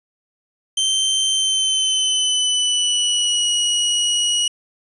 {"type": "tone with pitch glide", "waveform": "sawtooth", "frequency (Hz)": [3117, 2908], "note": ["G7", "F#7"], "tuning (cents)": [-11, -31], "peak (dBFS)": -13, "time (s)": [0.77, 4.48], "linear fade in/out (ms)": 5, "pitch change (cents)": -120, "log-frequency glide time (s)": [1.32, 3.48], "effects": ["resampled to 24000 Hz", "8-bit"]}